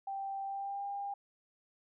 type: tone with pitch glide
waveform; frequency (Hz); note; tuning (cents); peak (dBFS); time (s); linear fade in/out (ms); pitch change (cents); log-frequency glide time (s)
sine; 784 to 801.9; G5 to G5; 0 to +39; -36; 0.07-1.14; 5; +39; 0.45-0.85
effects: none